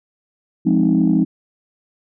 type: chord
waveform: sine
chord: F minor seventh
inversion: none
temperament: equal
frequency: 174.61 / 207.7 / 261.6 / 311.1 Hz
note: F3 / Ab3 / C4 / Eb4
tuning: 0 / 0 / 0 / 0 cents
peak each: -17 dBFS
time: 0.65-1.25 s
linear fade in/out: 20 ms
effects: tanh soft clip ceiling -5 dBFS